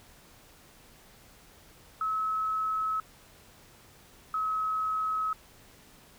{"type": "tone pair in turn", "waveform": "sine", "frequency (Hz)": [1291, 1282.1], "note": ["E6", "E6"], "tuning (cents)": [-37, -48], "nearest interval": "unison", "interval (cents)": 11, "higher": "first", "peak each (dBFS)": -27, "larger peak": "neither", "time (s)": [[2.01, 3], [4.34, 5.33]], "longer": "neither", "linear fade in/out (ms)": 2, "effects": ["pink hiss -56 dBFS RMS until 6.18 s"]}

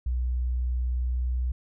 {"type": "tone with pitch glide", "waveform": "sine", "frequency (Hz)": [61.74, 62.13], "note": ["B1", "B1"], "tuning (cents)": [0, 11], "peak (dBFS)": -24, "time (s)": [0.06, 1.52], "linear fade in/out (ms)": 5, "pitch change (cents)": 11, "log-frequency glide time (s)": [0.95, 1.35], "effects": []}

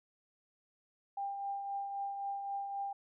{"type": "tone with tremolo", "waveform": "sine", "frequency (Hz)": 796, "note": "G5", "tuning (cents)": 26, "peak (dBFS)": -34, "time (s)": [1.17, 2.93], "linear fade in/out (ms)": 5, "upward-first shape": "triangle", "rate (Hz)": 3.8, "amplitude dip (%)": 45, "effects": []}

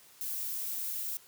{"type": "noise", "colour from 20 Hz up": "violet", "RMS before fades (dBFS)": -36, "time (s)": [0.21, 1.17], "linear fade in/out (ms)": 0, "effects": ["white hiss -58 dBFS RMS until 1.27 s", "high-pass 60 Hz 12 dB/octave"]}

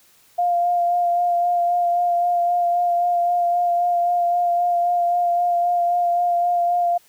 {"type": "tone with vibrato", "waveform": "sine", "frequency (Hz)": 700, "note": "F5", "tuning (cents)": 4, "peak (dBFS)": -16, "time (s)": [0.38, 6.98], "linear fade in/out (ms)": 10, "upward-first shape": "sine", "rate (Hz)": 3.8, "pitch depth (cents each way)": 17, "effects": ["white hiss -55 dBFS RMS until 7.08 s"]}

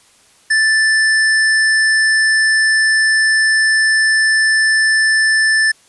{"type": "tone", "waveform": "square", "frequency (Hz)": 1760, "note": "A6", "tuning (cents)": 0, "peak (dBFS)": -11, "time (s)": [0.5, 5.72], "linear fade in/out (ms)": 10, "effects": ["white hiss -50 dBFS RMS until 5.88 s", "resampled to 24000 Hz"]}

